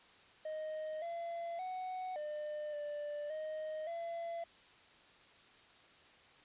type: tone with pitch steps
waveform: triangle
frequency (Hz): 622 / 680 / 742 / 601 / 589 / 622 / 676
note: D#5 / F5 / F#5 / D5 / D5 / D#5 / E5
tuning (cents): -1 / -46 / +5 / +40 / +5 / -1 / +43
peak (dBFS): -37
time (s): 0.45-4.44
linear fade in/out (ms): 5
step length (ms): 570
effects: white hiss -62 dBFS RMS until 6.44 s + resampled to 8000 Hz